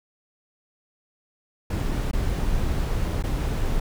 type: noise with dropouts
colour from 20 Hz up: brown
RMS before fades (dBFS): -24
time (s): 1.7-3.8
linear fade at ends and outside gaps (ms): 5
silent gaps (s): 2.113-2.131 / 3.226-3.237
effects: none